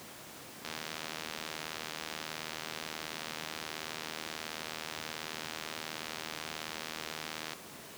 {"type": "click train", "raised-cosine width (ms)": 0.2, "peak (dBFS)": -20, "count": 542, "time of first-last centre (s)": [0.65, 7.533], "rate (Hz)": 78.6, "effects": ["pink hiss -48 dBFS RMS until 7.97 s", "high-pass 150 Hz 12 dB/octave"]}